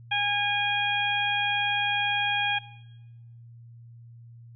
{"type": "harmonic tone", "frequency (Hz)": 818, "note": "G#5", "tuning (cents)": -26, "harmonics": [1, 2, 3, 4], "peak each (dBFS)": [-29, -30, -27, -29], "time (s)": [0.11, 2.59], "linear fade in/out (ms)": 10, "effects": ["noise-tail reverb RT60 1.0 s tail -19 dB re dry", "added 117 Hz sine -45 dBFS peak until 4.55 s"]}